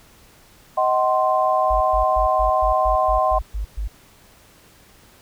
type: chord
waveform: sine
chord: C diminished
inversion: first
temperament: just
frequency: 627.9 / 753.5 / 1046.5 Hz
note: Eb5 / Gb5 / C6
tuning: +16 / +31 / 0 cents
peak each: -20 dBFS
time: 0.77-3.39 s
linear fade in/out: 10 ms
type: tone bursts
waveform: sine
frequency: 51.6 Hz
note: G#1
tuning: 10 cents flat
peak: -22 dBFS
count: 10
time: 1.7-3.88 s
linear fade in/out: 10 ms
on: 110 ms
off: 120 ms
effects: pink hiss -51 dBFS RMS until 5.21 s